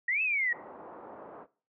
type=exponential two-way sweep; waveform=sine; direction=up then down; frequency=1864.7 to 2652 to 1864.7 Hz; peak=-26 dBFS; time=0.08-0.53 s; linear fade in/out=5 ms; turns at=0.22 s
type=low-pass noise; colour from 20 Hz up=pink; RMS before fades=-41 dBFS; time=0.5-1.47 s; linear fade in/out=50 ms; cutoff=1100 Hz; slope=24 dB/octave
effects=noise-tail reverb RT60 0.4 s tail -19 dB re dry + high-pass 400 Hz 12 dB/octave